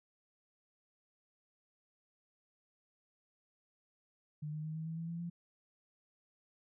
sine tone with pitch steps, 150.8 / 153.61 / 156.48 / 159.4 / 162.37 / 165.4 / 168.49 / 171.63 Hz, D3 / D#3 / D#3 / D#3 / E3 / E3 / E3 / F3, +46 / -22 / +10 / +42 / -26 / +6 / +38 / -30 cents, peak -38 dBFS, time 4.42-5.3 s, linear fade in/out 10 ms, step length 110 ms, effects none

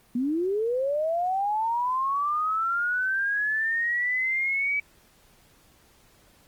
sine linear sweep, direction up, 233.1 to 2296 Hz, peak -23 dBFS, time 0.15-4.8 s, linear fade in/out 5 ms, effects pink hiss -59 dBFS RMS until 6.47 s + Opus 32 kbps

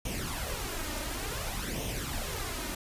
pink noise with flanger, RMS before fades -35 dBFS, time 0.05-2.75 s, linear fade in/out 5 ms, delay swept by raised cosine 0.32 to 3.32 ms, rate 0.56 Hz, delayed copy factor +0.6, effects resampled to 32000 Hz

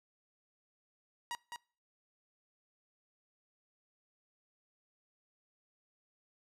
sawtooth tone with echo, 954 Hz, A#5, 40 cents sharp, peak -33 dBFS, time 1.31-1.35 s, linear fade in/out 0 ms, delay 210 ms, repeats 1, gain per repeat -5 dB, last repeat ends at 1.56 s, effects noise-tail reverb RT60 0.4 s tail -24 dB re dry + low-pass 11000 Hz 12 dB/octave

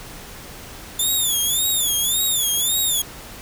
10% pulse tone with vibrato, 3506 Hz, A7, 7 cents flat, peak -11 dBFS, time 0.99-3.02 s, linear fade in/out 5 ms, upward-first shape sine, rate 1.8 Hz, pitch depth 140 cents each way, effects pink hiss -38 dBFS RMS until 3.41 s

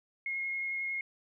sine tone with vibrato, 2155 Hz, C#7, 49 cents flat, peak -32 dBFS, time 0.26-1.01 s, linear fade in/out 2 ms, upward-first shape sine, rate 11 Hz, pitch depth 8 cents each way, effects none

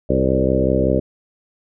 harmonic tone with a mistuned harmonic, 65.41 Hz, C2, in tune, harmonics 1 / 2 / 3 / 4 / 5 / 6 / 7 / 8 / 9, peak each -23 / -23 / -23 / -23 / -23 / -23 / -23 / -23 / -23 dBFS, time 0.09-1 s, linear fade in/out 10 ms, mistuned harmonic 8, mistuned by +16 cents, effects none

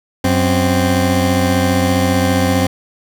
20% pulse tone pair together, 92 / 260.9 Hz, F#2 / C4, -9 / -5 cents, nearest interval octave + tritone, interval 1804 cents, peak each -10 dBFS, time 0.24-2.67 s, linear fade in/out 5 ms, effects none

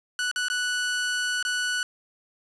sawtooth tone with dropouts, 1480 Hz, F#6, in tune, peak -21 dBFS, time 0.19-1.83 s, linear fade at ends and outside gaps 1 ms, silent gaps 0.314-0.36 / 0.484-0.5 / 1.427-1.45 s, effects resampled to 22050 Hz + 8-bit

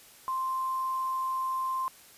sine tone with quantisation, 1046.5 Hz, C6, in tune, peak -28 dBFS, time 0.28-1.88 s, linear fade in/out 0 ms, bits 8, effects white hiss -54 dBFS RMS until 2.17 s + resampled to 32000 Hz

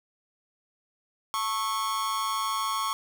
45% pulse tone with amplitude modulation, 1100 Hz, C#6, 14 cents flat, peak -23 dBFS, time 1.34-2.93 s, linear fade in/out 0 ms, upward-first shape sine, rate 213 Hz, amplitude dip 80%, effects none

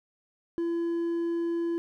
triangle tone with hard clipping, 338 Hz, E4, 43 cents sharp, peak -27 dBFS, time 0.58-1.78 s, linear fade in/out 0 ms, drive 5 dB, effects none

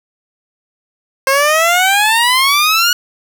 15% pulse exponential sweep, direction up, 530 to 1461 Hz, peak -3 dBFS, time 1.27-2.93 s, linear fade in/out 2 ms, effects none

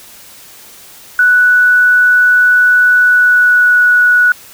sine tone with pitch glide, 1480 to 1468.9 Hz, F#6 to F#6, 0 to -13 cents, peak -5 dBFS, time 1.19-4.32 s, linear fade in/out 2 ms, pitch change -13 cents, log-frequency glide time 2.99-3.83 s, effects white hiss -37 dBFS RMS until 4.53 s

